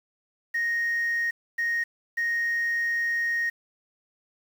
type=tone bursts at uneven times; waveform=sine; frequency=1864.7 Hz; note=A#6; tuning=in tune; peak=-22 dBFS; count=3; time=0.54-1.31 / 1.58-1.84 / 2.17-3.5 s; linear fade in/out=10 ms; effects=tanh soft clip ceiling -20 dBFS + 8-bit